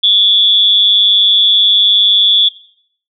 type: tone with amplitude modulation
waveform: sine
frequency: 3430 Hz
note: A7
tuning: 45 cents flat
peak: -3 dBFS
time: 0.03-2.49 s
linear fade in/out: 10 ms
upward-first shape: sine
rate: 201 Hz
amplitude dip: 75%
effects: noise-tail reverb RT60 0.6 s tail -17 dB re dry